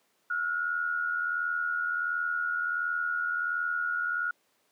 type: tone pair together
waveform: sine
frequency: 1354.6 / 1436 Hz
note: E6 / F6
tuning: +47 / +48 cents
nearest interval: minor second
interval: 101 cents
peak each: -35 / -28 dBFS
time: 0.3-4.31 s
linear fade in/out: 5 ms
effects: pink hiss -70 dBFS RMS until 4.71 s + high-pass 300 Hz 12 dB/octave